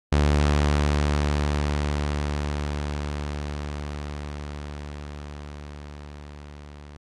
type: tone with level ramp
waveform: sawtooth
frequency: 73.3 Hz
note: D2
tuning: 3 cents flat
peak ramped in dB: -13 to -37 dBFS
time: 0.12-6.97 s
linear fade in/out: 5 ms
effects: low-pass 7000 Hz 12 dB/octave + AAC 32 kbps